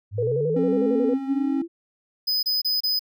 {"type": "linear sweep", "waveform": "sine", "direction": "up", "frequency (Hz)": [97.2, 340], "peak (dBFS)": -26, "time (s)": [0.11, 1.68], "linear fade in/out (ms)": 50}
{"type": "tone with vibrato", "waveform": "sine", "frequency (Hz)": 460.6, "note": "A#4", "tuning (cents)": -21, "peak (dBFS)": -21, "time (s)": [0.18, 1.14], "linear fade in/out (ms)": 5, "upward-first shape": "square", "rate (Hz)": 11, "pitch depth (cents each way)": 90}
{"type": "tone with pitch glide", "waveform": "triangle", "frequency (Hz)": [268.8, 271.3], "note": ["C4", "C#4"], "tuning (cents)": [47, -37], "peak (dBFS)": -20, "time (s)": [0.56, 1.62], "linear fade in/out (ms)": 5, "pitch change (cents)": 16, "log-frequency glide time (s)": [0.83, 1.41]}
{"type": "tone bursts", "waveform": "square", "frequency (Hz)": 5010, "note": "D#8", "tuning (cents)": 11, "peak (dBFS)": -21, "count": 4, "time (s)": [2.27, 2.994], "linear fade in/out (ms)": 10, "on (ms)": 160, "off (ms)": 28}
{"effects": []}